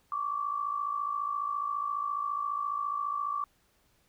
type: tone pair together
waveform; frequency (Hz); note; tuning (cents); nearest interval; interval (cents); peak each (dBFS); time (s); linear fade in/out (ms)
sine; 1108.7 / 1163.3; C#6 / D6; 0 / -17; minor second; 83; -35 / -31; 0.12-3.44; 2
effects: pink hiss -69 dBFS RMS until 4.08 s